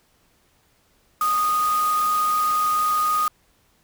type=tone in noise; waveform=sine; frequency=1238 Hz; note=D#6; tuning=9 cents flat; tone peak=-18 dBFS; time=1.21-3.28 s; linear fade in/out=2 ms; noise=white; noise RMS=-33 dBFS; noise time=1.21-3.28 s; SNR=+12 dB; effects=pink hiss -62 dBFS RMS until 3.83 s